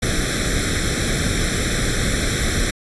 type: noise with comb filter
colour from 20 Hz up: pink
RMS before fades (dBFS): -20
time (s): 0.02-2.71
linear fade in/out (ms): 10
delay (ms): 0.53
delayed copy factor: +1
effects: resampled to 24000 Hz